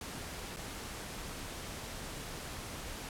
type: noise with dropouts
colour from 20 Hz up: pink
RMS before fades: -43 dBFS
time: 0.01-3.09 s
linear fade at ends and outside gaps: 2 ms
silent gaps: 0.563-0.568 s
effects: low-pass 12000 Hz 12 dB/octave